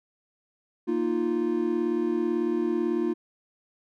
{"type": "chord", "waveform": "triangle", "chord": "Bb suspended fourth", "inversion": "none", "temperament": "equal", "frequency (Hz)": [233.1, 311.1, 349.2], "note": ["Bb3", "Eb4", "F4"], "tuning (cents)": [0, 0, 0], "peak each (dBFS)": [-28, -27, -24], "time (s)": [0.87, 3.14], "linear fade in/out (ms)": 20, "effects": []}